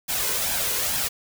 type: noise with flanger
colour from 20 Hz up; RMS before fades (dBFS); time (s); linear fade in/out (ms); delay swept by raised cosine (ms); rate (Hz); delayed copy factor
white; -25; 0.08-1.09; 20; 1.2 to 2.06; 2.3; +0.55
effects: none